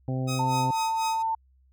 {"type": "harmonic tone", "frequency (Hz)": 130, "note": "C3", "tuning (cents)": -11, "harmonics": [1, 2, 3, 4, 5, 6], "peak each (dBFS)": [-27, -32, -41, -38, -43, -42], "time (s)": [0.08, 0.71], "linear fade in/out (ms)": 2}
{"type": "tone with tremolo", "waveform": "10% pulse", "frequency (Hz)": 1263, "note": "D#6", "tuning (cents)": 26, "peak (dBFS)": -23, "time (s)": [0.27, 1.23], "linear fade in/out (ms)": 20, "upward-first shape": "sine", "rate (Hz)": 4.1, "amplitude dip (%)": 85}
{"type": "tone", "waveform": "sine", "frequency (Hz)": 896, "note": "A5", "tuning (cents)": 31, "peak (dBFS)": -24, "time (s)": [0.39, 1.35], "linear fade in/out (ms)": 5}
{"effects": ["added 65 Hz sine -58 dBFS peak until 1.72 s"]}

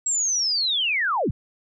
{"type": "linear sweep", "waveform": "sine", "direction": "down", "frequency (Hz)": [7710, 58.27], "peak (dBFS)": -20, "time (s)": [0.06, 1.31], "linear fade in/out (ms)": 5, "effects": []}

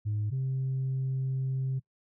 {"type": "tone pair in turn", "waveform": "sine", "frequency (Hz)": [105.3, 132.17], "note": ["G#2", "C3"], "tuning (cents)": [24, 18], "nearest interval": "major third", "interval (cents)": 394, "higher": "second", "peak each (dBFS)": -26, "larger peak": "neither", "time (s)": [[0.05, 0.31], [0.31, 1.8]], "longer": "second", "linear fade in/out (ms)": 20, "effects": ["noise-tail reverb RT60 0.1 s tail -23 dB re dry", "tanh soft clip ceiling -25 dBFS"]}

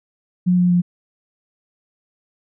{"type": "tone with pitch steps", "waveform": "sine", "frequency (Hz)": [179.9, 178.3, 176.3], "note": ["F#3", "F3", "F3"], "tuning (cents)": [-48, 36, 17], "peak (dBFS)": -12, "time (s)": [0.46, 0.82], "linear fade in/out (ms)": 20, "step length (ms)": 120, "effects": []}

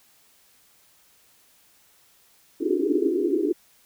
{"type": "band-pass noise", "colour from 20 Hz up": "pink", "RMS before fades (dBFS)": -23, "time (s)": [2.6, 3.53], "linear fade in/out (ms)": 10, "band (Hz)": [280, 420], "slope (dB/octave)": 96, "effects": ["white hiss -59 dBFS RMS until 3.85 s"]}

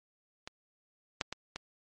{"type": "clicks", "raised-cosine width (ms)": 0.2, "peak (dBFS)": [-23, -13, -19, -20], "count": 4, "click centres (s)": [0.475, 1.212, 1.326, 1.56], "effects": ["MP3 48 kbps"]}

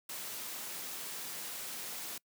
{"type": "noise", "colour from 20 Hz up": "white", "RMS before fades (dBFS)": -42, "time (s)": [0.09, 2.18], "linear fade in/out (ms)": 5, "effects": ["noise-tail reverb RT60 0.1 s tail -25 dB re dry", "high-pass 150 Hz 12 dB/octave"]}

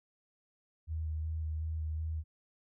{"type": "tone with vibrato", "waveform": "sine", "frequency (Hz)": 78.9, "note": "D#2", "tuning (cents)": 25, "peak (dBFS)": -33, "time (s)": [0.87, 2.24], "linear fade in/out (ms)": 50, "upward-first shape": "square", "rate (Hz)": 2.7, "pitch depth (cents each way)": 16, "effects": []}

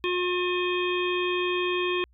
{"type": "harmonic tone", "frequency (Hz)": 358.8, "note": "F4", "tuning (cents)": 47, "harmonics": [1, 3, 5, 7, 9, 10], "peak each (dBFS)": [-26, -32, -37, -31, -34, -42], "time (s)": [0.04, 2.04], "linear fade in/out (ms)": 0, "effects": ["added 60 Hz sine -57 dBFS peak until 2.13 s"]}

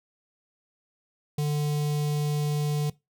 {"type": "tone with notch filter", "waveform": "square", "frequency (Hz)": 148.1, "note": "D3", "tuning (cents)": 15, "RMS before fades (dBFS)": -26, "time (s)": [1.38, 2.9], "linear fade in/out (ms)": 5, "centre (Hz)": 1500, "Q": 0.65, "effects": ["noise-tail reverb RT60 0.2 s tail -20 dB re dry"]}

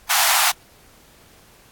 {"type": "high-pass noise", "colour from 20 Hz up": "pink", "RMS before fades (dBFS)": -17, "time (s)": [0.09, 0.52], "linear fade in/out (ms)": 20, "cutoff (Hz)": 690, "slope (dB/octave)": 96, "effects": ["pink hiss -51 dBFS RMS until 1.71 s", "AAC 64 kbps"]}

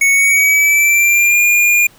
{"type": "tone with pitch glide", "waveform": "square", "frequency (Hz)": [2217, 2418], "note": ["C#7", "D7"], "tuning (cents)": [0, 50], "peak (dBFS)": -9, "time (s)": [0.01, 1.87], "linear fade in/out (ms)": 5, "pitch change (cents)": 150, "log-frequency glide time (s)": [0.12, 1.4], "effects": ["pink hiss -46 dBFS RMS until 1.98 s"]}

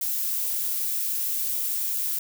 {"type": "noise", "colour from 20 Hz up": "violet", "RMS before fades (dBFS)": -27, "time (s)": [0.01, 2.19], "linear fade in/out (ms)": 5, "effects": []}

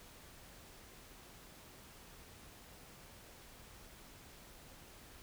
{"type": "silence", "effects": ["pink hiss -57 dBFS RMS until 5.22 s"]}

